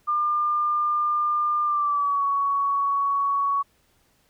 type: tone with pitch glide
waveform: sine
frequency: 1200 to 1119.6 Hz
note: D6 to C#6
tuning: +37 to +17 cents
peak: -20 dBFS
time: 0.07-3.63 s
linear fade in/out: 20 ms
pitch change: -120 cents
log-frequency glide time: 1.64-2.23 s
effects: pink hiss -64 dBFS RMS until 4.29 s